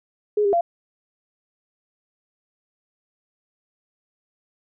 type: tone with pitch steps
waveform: sine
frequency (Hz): 417.8 / 401.4 / 686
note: G#4 / G4 / F5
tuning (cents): +10 / +41 / -31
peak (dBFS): -16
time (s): 0.37-0.61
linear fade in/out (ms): 5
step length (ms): 80
effects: none